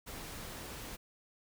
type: noise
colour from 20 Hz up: pink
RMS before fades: -45 dBFS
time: 0.06-0.97 s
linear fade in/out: 20 ms
effects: none